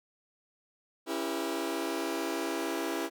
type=chord; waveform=sawtooth; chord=C# diminished seventh; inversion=none; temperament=just; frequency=277.2 / 332.6 / 399.1 / 479 Hz; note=C#4 / E4 / G4 / Bb4; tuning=0 / +16 / +31 / +47 cents; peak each=-34 / -30 / -34 / -36 dBFS; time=1.06-3.1 s; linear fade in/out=50 ms; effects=none